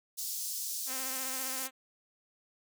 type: high-pass noise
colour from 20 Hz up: pink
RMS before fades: -37 dBFS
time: 0.17-1.68 s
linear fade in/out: 20 ms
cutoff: 5100 Hz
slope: 24 dB/octave
type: tone with vibrato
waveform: 5% pulse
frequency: 261.6 Hz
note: C4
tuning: in tune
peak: -29 dBFS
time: 0.86-1.71 s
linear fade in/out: 50 ms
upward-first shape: sine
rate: 15 Hz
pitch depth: 32 cents each way
effects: none